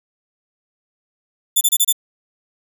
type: tone bursts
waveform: 5% pulse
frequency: 3520 Hz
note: A7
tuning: in tune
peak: -4 dBFS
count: 5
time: 1.56-1.927 s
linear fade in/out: 10 ms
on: 51 ms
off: 28 ms
effects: none